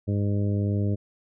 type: harmonic tone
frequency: 101.7 Hz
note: G#2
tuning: 36 cents flat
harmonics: 1 / 2 / 3 / 4 / 5 / 6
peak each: -23 / -29 / -33 / -36 / -39 / -41 dBFS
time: 0.07-0.96 s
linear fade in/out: 20 ms
effects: none